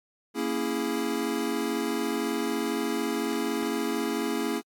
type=chord; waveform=square; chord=A# half-diminished seventh; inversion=none; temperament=equal with one note detuned; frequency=233.1 / 277.2 / 331 / 415.3 Hz; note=A#3 / C#4 / E4 / G#4; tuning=0 / 0 / +7 / 0 cents; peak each=-33 dBFS; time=0.34-4.62 s; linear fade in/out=50 ms; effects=AAC 64 kbps